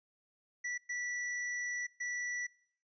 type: tone bursts at uneven times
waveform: square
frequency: 1957 Hz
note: B6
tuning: 16 cents flat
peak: -36 dBFS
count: 3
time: 0.64-0.78 / 0.89-1.87 / 2-2.47 s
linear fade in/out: 10 ms
effects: noise-tail reverb RT60 0.6 s tail -23 dB re dry + resampled to 16000 Hz